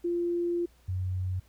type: tone pair in turn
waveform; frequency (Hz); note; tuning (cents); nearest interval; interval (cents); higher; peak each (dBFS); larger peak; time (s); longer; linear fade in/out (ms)
sine; 346.1 / 92.44; F4 / F#2; -16 / -1; octave + major seventh; 2285; first; -26 / -28; first; 0.04-0.66 / 0.88-1.4; first; 10
effects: added 60 Hz sine -59 dBFS peak until 1.48 s + pink hiss -65 dBFS RMS until 1.48 s